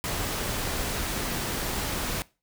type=noise; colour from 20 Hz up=pink; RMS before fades=-30 dBFS; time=0.04-2.22 s; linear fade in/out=0 ms; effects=noise-tail reverb RT60 0.3 s tail -21 dB re dry